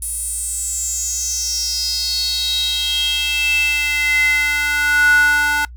square tone with high-pass filter sweep, 293.7 Hz, D4, in tune, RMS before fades -18 dBFS, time 0.02-5.65 s, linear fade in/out 2 ms, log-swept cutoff 10000 to 1200 Hz, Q 7.7, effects noise-tail reverb RT60 0.1 s tail -22 dB re dry + added 60 Hz sine -33 dBFS peak until 5.76 s

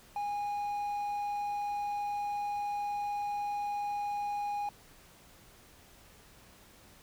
triangle tone, 821 Hz, G#5, 20 cents flat, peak -30 dBFS, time 0.16-4.69 s, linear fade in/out 2 ms, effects pink hiss -58 dBFS RMS until 7.02 s

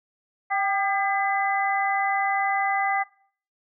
harmonic tone with a mistuned harmonic, 402.5 Hz, G4, 46 cents sharp, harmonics 2 / 3 / 4 / 5, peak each -23 / -30 / -35 / -27 dBFS, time 0.5-3.04 s, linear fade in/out 20 ms, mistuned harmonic 2, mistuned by -47 cents, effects noise-tail reverb RT60 0.5 s tail -20 dB re dry

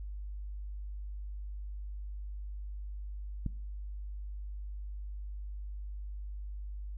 click, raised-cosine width 5 ms, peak -22 dBFS, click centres 3.463 s, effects noise-tail reverb RT60 0.5 s tail -20 dB re dry + added 50 Hz sine -38 dBFS peak until 6.97 s

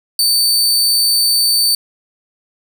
sawtooth tone, 4561 Hz, C#8, 49 cents sharp, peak -8 dBFS, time 0.19-1.75 s, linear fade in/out 2 ms, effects 7-bit

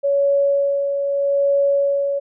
sine tone with tremolo, 561 Hz, C#5, 21 cents sharp, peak -13 dBFS, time 0.03-2.2 s, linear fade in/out 20 ms, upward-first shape sine, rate 0.8 Hz, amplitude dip 45%, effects none

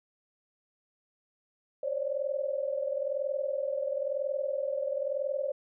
sine tone cluster, 534 / 575 / 596 Hz, C5 / D5 / D5, +35 / -37 / +25 cents, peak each -32 / -33 / -37 dBFS, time 1.83-5.52 s, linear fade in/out 5 ms, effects none

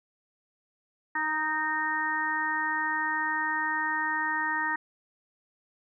harmonic tone with a mistuned harmonic, 311.1 Hz, D#4, in tune, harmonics 1 / 3 / 4 / 5 / 6, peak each -40 / -31 / -36 / -35 / -29 dBFS, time 1.15-4.76 s, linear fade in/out 5 ms, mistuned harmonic 6, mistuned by -18 cents, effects none

